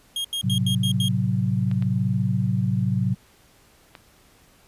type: tone bursts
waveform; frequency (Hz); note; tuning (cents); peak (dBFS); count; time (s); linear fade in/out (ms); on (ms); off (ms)
45% pulse; 3248; G#7; -39; -24; 6; 0.16-1.085; 2; 85; 83
type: chord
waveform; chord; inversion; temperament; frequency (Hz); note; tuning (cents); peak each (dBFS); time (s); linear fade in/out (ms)
sine; F# diminished; first; equal; 110 / 130.81 / 185; A2 / C3 / F#3; 0 / 0 / 0; -24; 0.43-3.15; 20
type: clicks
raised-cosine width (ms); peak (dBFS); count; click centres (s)
0.3; -24; 3; 1.714 / 1.824 / 3.952
effects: pink hiss -56 dBFS RMS until 4.67 s + resampled to 32000 Hz